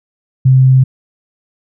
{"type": "tone", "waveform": "sine", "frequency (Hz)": 130.81, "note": "C3", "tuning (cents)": 0, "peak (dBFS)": -4, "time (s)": [0.45, 0.84], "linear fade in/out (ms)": 10, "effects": []}